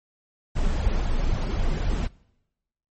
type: noise with flanger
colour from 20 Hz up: brown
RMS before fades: -23 dBFS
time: 0.55-2.08 s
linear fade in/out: 20 ms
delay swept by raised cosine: 1.2 to 5.4 ms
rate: 3.8 Hz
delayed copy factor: +0.6
effects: noise-tail reverb RT60 0.9 s tail -23 dB re dry + MP3 32 kbps